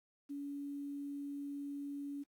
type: tone with quantisation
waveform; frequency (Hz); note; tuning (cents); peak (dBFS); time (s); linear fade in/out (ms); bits
sine; 283.7; C#4; +40; -40; 0.29-2.24; 20; 11
effects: AAC 64 kbps